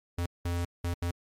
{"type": "tone bursts at uneven times", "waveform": "square", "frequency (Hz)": 86.7, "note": "F2", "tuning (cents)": -12, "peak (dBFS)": -29, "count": 4, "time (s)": [[0.18, 0.26], [0.45, 0.65], [0.84, 0.94], [1.02, 1.11]], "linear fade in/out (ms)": 5, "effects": ["MP3 64 kbps"]}